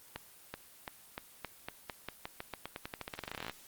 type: accelerating click train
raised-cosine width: 0.3 ms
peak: -22 dBFS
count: 30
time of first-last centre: 0.16-3.497 s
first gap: 380 ms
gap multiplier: 0.89
effects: white hiss -57 dBFS RMS until 3.67 s + Opus 24 kbps